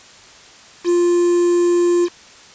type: tone with quantisation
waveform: triangle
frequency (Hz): 349.2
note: F4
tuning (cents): 0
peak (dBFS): -10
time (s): 0.84-2.09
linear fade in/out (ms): 50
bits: 5
effects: white hiss -43 dBFS RMS until 2.54 s + resampled to 16000 Hz